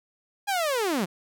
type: linear sweep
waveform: sawtooth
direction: down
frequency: 830.6 to 159.3 Hz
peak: -20 dBFS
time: 0.47-1.06 s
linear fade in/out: 20 ms
effects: none